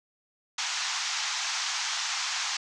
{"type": "band-pass noise", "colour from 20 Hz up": "white", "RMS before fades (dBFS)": -31, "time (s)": [0.58, 2.57], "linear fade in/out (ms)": 5, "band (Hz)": [790, 6800], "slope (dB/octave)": 48, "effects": []}